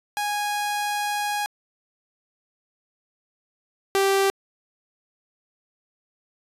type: tone pair in turn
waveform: sawtooth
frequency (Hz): 827 / 391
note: G#5 / G4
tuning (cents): -8 / -4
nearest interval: octave + minor second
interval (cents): 1296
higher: first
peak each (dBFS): -20 / -14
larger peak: second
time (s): 0.17-1.46 / 3.95-4.3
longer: first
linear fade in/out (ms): 0
effects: resampled to 32000 Hz